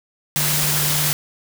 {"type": "tone in noise", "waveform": "sine", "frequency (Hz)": 150, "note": "D3", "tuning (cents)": 37, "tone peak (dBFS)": -24, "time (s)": [0.36, 1.13], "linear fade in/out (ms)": 0, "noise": "white", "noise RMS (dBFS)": -20, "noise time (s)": [0.36, 1.13], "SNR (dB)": -7, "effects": []}